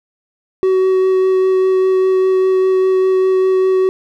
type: tone with vibrato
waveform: triangle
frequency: 376.2 Hz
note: F#4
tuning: 29 cents sharp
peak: -8 dBFS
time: 0.63-3.89 s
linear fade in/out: 0 ms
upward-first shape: sine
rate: 5 Hz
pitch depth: 8 cents each way
effects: none